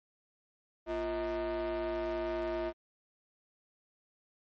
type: ring-modulated tone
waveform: square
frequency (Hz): 145.6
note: D3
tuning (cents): -15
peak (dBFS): -30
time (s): 0.86-2.73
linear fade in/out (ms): 50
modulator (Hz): 492
effects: low-pass 3000 Hz 12 dB/octave + MP3 32 kbps